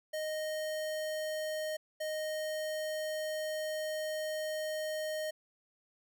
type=tone bursts at uneven times; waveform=square; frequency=620 Hz; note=D#5; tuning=6 cents flat; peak=-35 dBFS; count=2; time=0.13-1.77 / 2-5.31 s; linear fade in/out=10 ms; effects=none

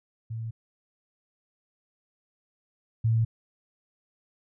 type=tone pair in turn; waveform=sine; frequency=113.1 / 113.1 Hz; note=A2 / A2; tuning=+48 / +48 cents; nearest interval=unison; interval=0 cents; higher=neither; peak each=-31 / -20 dBFS; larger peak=second; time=0.3-0.51 / 3.04-3.25 s; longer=neither; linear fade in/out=10 ms; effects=none

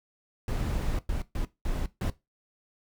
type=noise bursts at uneven times; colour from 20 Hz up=brown; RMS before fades=-29 dBFS; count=5; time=0.48-0.99 / 1.09-1.22 / 1.35-1.45 / 1.65-1.86 / 2.01-2.1 s; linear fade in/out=2 ms; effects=noise-tail reverb RT60 0.2 s tail -17 dB re dry

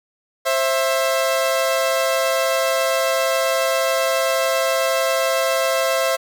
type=tone pair together; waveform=sawtooth; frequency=531 / 661.9 Hz; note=C5 / E5; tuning=+25 / +7 cents; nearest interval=major third; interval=382 cents; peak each=-16 dBFS; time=0.45-6.17 s; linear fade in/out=20 ms; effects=none

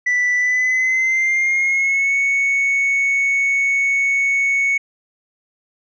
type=tone with pitch glide; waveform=sine; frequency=1975.5 to 2217 Hz; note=B6 to C#7; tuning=0 to 0 cents; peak=-12 dBFS; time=0.06-4.78 s; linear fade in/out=10 ms; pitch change=+200 cents; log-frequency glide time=0.36-2.15 s; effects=tanh soft clip ceiling -13 dBFS

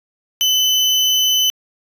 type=tone; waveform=35% pulse; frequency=3022 Hz; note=F#7; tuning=36 cents sharp; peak=-11 dBFS; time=0.41-1.5 s; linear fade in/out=0 ms; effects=resampled to 32000 Hz

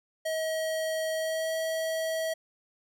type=tone with pitch glide; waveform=square; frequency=637 to 644.4 Hz; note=D#5 to E5; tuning=+41 to -39 cents; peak=-29 dBFS; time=0.25-2.34 s; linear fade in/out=10 ms; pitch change=+20 cents; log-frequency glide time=1.14-1.55 s; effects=none

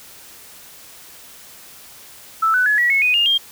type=tone with pitch steps; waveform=sine; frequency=1318 / 1496.6 / 1699.4 / 1929.7 / 2191 / 2488 / 2825 / 3208 Hz; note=E6 / F#6 / G#6 / B6 / C#7 / D#7 / F7 / G7; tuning=-1 / +19 / +39 / -41 / -21 / -1 / +19 / +39 cents; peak=-13 dBFS; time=2.42-3.38 s; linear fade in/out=10 ms; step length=120 ms; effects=white hiss -42 dBFS RMS until 3.51 s

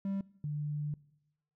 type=tone pair in turn; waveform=triangle / sine; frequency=196 / 148.23 Hz; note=G3 / D3; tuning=0 / +16 cents; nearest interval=perfect fourth; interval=484 cents; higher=first; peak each=-30 / -33 dBFS; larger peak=first; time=0.05-0.21 / 0.44-0.94 s; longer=second; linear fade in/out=2 ms; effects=noise-tail reverb RT60 0.9 s tail -22 dB re dry

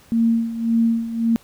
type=tone with tremolo; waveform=sine; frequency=229.3 Hz; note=A#3; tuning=28 cents flat; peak=-13 dBFS; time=0.12-1.36 s; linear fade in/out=0 ms; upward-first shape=sine; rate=1.8 Hz; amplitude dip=75%; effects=pink hiss -51 dBFS RMS until 1.43 s

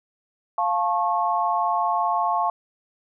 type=chord; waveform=sine; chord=F augmented; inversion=none; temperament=just; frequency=698.5 / 873.1 / 1091.3 Hz; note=F5 / A5 / C#6; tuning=0 / -14 / -27 cents; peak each=-24 dBFS; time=0.58-2.5 s; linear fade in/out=2 ms; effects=none

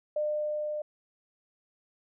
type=tone with level ramp; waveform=sine; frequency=602 Hz; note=D5; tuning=43 cents sharp; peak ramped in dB=-26 to -31 dBFS; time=0.16-0.82 s; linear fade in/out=5 ms; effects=none

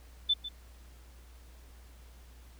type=tone with echo; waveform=sine; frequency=3520 Hz; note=A7; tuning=in tune; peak=-23 dBFS; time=0.29-0.34 s; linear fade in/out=10 ms; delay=150 ms; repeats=1; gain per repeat=-13 dB; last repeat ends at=0.49 s; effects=added 60 Hz sine -51 dBFS peak until 2.59 s + pink hiss -61 dBFS RMS until 2.59 s

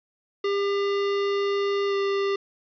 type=tone with pitch glide; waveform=square; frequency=400.4 to 396.5 Hz; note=G4 to G4; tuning=+37 to +20 cents; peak=-23 dBFS; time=0.44-2.36 s; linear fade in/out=5 ms; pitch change=-17 cents; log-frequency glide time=1.88-1.94 s; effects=resampled to 11025 Hz + 9-bit

